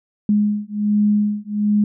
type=beating tone pair; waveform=sine; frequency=207.7 / 209 Hz; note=G#3 / G#3; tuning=0 / +11 cents; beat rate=1.3 Hz; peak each=-18 dBFS; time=0.29-1.84 s; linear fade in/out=2 ms; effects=none